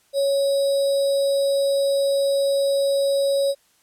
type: tone with sample-and-hold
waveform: sine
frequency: 554.4 Hz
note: C#5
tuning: in tune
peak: -17 dBFS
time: 0.13-3.55 s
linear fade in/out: 50 ms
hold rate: 4410 Hz
effects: white hiss -61 dBFS RMS until 3.82 s + low-pass 12000 Hz 12 dB/octave